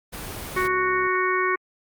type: noise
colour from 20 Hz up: pink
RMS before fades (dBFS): -34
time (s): 0.12-0.68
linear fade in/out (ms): 20
type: click train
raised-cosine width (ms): 2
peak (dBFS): -30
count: 42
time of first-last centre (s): 0.46-1.067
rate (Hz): 67.5
type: harmonic tone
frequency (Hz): 370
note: F#4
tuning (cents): 0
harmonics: 1 / 3 / 4 / 5 / 6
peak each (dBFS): -25 / -24 / -29 / -27 / -29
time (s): 0.56-1.56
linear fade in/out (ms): 10
effects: Opus 32 kbps